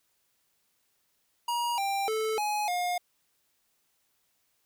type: tone with pitch steps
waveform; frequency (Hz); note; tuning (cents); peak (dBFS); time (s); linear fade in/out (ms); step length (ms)
square; 952 / 790 / 437.7 / 839 / 713; A#5 / G5 / A4 / G#5 / F5; +36 / +13 / -9 / +17 / +36; -28; 1.48-2.98; 5; 300
effects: white hiss -73 dBFS RMS until 4.65 s